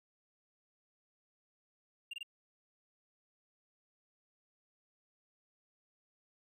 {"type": "tone bursts", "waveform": "triangle", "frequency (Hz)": 2794, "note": "F7", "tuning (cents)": 0, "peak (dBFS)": -38, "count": 3, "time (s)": [2.11, 2.231], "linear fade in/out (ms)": 5, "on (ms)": 25, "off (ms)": 23, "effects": []}